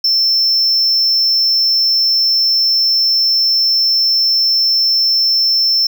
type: tone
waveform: triangle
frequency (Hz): 5340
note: E8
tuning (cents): +22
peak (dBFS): -9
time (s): 0.04-5.87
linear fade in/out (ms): 5
effects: none